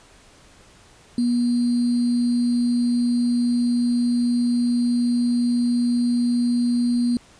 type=tone with sample-and-hold; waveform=sine; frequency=241.2 Hz; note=B3; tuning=41 cents flat; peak=-17 dBFS; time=1.18-7.17 s; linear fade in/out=2 ms; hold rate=4410 Hz; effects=pink hiss -51 dBFS RMS until 7.39 s + resampled to 22050 Hz